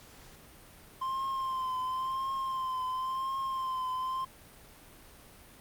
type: tone with vibrato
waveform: triangle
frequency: 1046.5 Hz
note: C6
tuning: in tune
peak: -29 dBFS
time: 1.01-4.25 s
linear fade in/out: 10 ms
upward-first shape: triangle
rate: 0.95 Hz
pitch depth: 46 cents each way
effects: pink hiss -54 dBFS RMS until 5.6 s + Opus 48 kbps